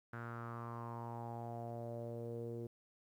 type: tone with low-pass filter sweep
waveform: sawtooth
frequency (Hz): 117.3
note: A#2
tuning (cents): +11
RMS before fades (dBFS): -45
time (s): 0.13-2.67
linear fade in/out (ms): 5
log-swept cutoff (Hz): 1500 to 410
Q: 5.2
effects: 12-bit

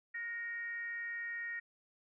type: tone with frequency modulation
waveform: sine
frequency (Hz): 1864.7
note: A#6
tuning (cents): 0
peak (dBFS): -38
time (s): 0.14-1.6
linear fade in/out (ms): 10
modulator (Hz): 435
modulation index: 0.38
effects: none

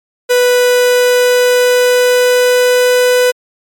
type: tone with pitch glide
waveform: 45% pulse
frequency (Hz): 493.9 to 497.6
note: B4 to B4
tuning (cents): 0 to +13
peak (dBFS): -7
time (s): 0.29-3.32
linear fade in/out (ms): 20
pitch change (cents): +13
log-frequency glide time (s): 0.66-3.08
effects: MP3 96 kbps

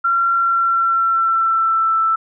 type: tone with pitch glide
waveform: sine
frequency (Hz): 1369 to 1325.4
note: F6 to E6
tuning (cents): -35 to +9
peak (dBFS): -13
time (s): 0.04-2.16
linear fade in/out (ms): 10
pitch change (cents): -56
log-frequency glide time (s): 0.32-2.01
effects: none

